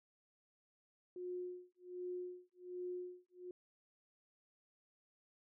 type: tone with tremolo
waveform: sine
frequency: 360.1 Hz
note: F#4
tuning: 47 cents flat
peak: -40 dBFS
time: 1.16-3.51 s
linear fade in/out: 2 ms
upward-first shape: sine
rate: 1.3 Hz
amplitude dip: 100%
effects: none